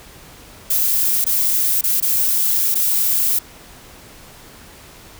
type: noise with dropouts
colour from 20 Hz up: violet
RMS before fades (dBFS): -17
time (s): 0.7-3.39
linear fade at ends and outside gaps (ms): 5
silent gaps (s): 1.244-1.264 / 1.812-1.838 / 2.003-2.024 / 2.745-2.753
effects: pink hiss -42 dBFS RMS until 5.19 s